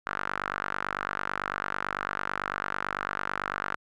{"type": "tone with band-pass filter", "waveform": "sawtooth", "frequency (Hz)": 49, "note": "G1", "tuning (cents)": 0, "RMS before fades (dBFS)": -33, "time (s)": [0.06, 3.76], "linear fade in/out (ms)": 10, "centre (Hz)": 1400, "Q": 3.8, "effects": []}